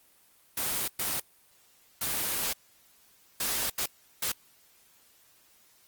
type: noise bursts at uneven times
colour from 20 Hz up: white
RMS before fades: -30 dBFS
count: 6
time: 0.57-0.88 / 0.99-1.2 / 2.01-2.53 / 3.4-3.7 / 3.78-3.86 / 4.22-4.32 s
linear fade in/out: 5 ms
effects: white hiss -62 dBFS RMS until 5.87 s + Opus 24 kbps